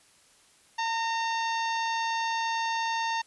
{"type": "harmonic tone with a mistuned harmonic", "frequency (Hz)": 909, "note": "A#5", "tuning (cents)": -44, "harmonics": [1, 2, 3, 4, 5, 6, 7], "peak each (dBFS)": [-28, -34, -38, -40, -42, -44, -45], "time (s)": [0.78, 3.22], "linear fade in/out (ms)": 10, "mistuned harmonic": 2, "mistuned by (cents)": 19, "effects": ["white hiss -60 dBFS RMS until 3.26 s", "resampled to 24000 Hz"]}